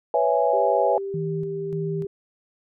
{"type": "chord", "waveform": "sine", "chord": "C# minor seventh", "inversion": "third", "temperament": "equal", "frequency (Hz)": [493.9, 554.4, 659.3, 830.6], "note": ["B4", "C#5", "E5", "G#5"], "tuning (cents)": [0, 0, 0, 0], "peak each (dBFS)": -23, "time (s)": [0.14, 0.98], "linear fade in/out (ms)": 2}
{"type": "tone with pitch glide", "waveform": "sine", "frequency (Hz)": [392, 395.9], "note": ["G4", "G4"], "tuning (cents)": [0, 17], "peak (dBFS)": -27, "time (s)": [0.53, 2.07], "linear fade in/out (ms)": 5, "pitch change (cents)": 17, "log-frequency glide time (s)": [0.66, 1.91]}
{"type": "tone with tremolo", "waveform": "sine", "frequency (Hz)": 160, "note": "D#3", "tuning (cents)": 49, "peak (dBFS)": -26, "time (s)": [1.14, 2.05], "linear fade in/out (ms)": 2, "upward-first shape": "square", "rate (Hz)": 1.7, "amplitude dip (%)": 55}
{"effects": []}